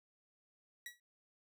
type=tone with exponential decay; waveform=sawtooth; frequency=1928 Hz; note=B6; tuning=42 cents flat; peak=-38 dBFS; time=0.86-1 s; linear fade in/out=2 ms; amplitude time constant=30 ms; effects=none